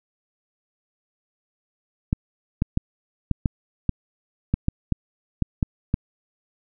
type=clicks; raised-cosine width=5 ms; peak=-7 dBFS; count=12; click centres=2.129 / 2.621 / 2.774 / 3.313 / 3.458 / 3.893 / 4.54 / 4.684 / 4.923 / 5.423 / 5.628 / 5.941 s; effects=none